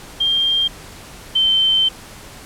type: tone pair in turn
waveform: sine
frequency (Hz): 3192 / 3098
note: G7 / G7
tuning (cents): +31 / -21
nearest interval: minor second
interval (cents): 52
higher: first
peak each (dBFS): -14 / -12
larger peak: second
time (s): 0.2-0.68 / 1.35-1.89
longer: second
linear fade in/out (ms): 10
effects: pink hiss -38 dBFS RMS until 2.45 s + low-pass 12000 Hz 12 dB/octave